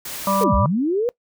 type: noise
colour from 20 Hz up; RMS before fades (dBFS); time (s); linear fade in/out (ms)
white; -31; 0.05-0.44; 5
type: harmonic tone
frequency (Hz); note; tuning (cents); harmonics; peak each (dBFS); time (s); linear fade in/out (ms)
196; G3; 0; 1 / 3 / 5 / 6; -22 / -22 / -22 / -22; 0.27-0.66; 2
type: linear two-way sweep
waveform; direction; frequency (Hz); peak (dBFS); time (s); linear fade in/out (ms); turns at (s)
sine; down then up; 500 to 47.51 to 500; -17; 0.41-1.09; 0; 0.55
effects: noise-tail reverb RT60 0.1 s tail -23 dB re dry